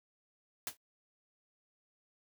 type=noise with exponential decay; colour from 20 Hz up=white; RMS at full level=-34 dBFS; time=0.67-0.77 s; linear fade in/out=1 ms; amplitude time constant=20 ms; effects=noise-tail reverb RT60 0.1 s tail -26 dB re dry